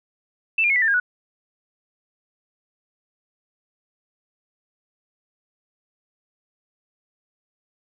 sine tone with pitch steps, 2652 / 2404 / 2179 / 1975.3 / 1790.6 / 1623.1 / 1471.3 Hz, E7 / D7 / C#7 / B6 / A6 / G#6 / F#6, +10 / +40 / -30 / 0 / +30 / -40 / -10 cents, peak -16 dBFS, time 0.58-1 s, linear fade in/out 5 ms, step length 60 ms, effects none

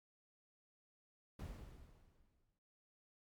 brown noise with exponential decay, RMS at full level -45 dBFS, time 1.39-2.59 s, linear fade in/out 5 ms, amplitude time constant 260 ms, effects MP3 96 kbps

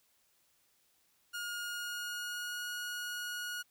sawtooth tone with pitch glide, 1428 to 1447.9 Hz, F6 to F#6, +38 to -38 cents, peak -34 dBFS, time 1.33-3.63 s, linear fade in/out 20 ms, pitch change +24 cents, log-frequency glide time 1.58-2.67 s, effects white hiss -72 dBFS RMS until 3.7 s

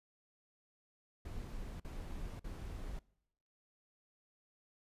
brown noise bursts, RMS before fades -44 dBFS, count 3, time 1.25-2.992 s, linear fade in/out 5 ms, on 550 ms, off 46 ms, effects noise-tail reverb RT60 0.8 s tail -24 dB re dry + resampled to 32000 Hz

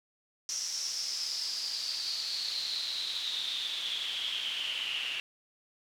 pink noise with band-pass filter sweep, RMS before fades -35 dBFS, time 0.49-5.2 s, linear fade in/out 0 ms, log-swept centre 5800 to 2800 Hz, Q 9, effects none

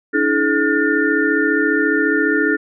sine tone cluster, 287.5 / 322.1 / 427.2 / 1432 / 1792 Hz, D4 / E4 / G#4 / F6 / A6, -37 / -40 / +49 / +43 / +31 cents, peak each -20 dBFS, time 0.13-2.57 s, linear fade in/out 20 ms, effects none

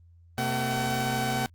sawtooth tone cluster, 128.6 / 225.9 / 758 Hz, C3 / A3 / F#5, -30 / +46 / +42 cents, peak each -27 / -28 / -25 dBFS, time 0.38-1.46 s, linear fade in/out 0 ms, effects added 85 Hz sine -52 dBFS peak until 1.54 s + Opus 32 kbps

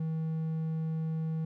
triangle tone, 160 Hz, D#3, 49 cents sharp, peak -28 dBFS, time 0-1.45 s, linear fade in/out 5 ms, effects none

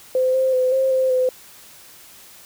sine tone with pitch steps, 514 / 523 / 510 / 529 / 521 / 510 Hz, C5 / C5 / C5 / C5 / C5 / C5, -31 / -1 / -44 / +19 / -7 / -44 cents, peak -15 dBFS, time 0.15-1.29 s, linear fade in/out 2 ms, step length 190 ms, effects white hiss -45 dBFS RMS until 2.45 s

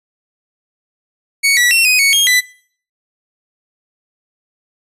sawtooth tone with pitch steps, 2229 / 1947 / 2713 / 2503 / 2223 / 3245 / 1993 Hz, C#7 / B6 / E7 / D#7 / C#7 / G#7 / B6, +9 / -25 / +49 / +10 / +4 / -41 / +15 cents, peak -6 dBFS, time 1.43-2.41 s, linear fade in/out 20 ms, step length 140 ms, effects noise-tail reverb RT60 0.5 s tail -20 dB re dry + resampled to 32000 Hz

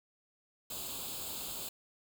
white noise with comb filter, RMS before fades -41 dBFS, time 0.7-1.69 s, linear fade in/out 5 ms, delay 0.26 ms, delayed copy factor +0.8, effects none

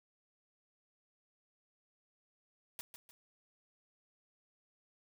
white noise with echo, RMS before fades -44 dBFS, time 2.79-2.81 s, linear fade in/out 0 ms, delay 150 ms, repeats 2, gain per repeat -8 dB, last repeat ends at 3.11 s, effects none

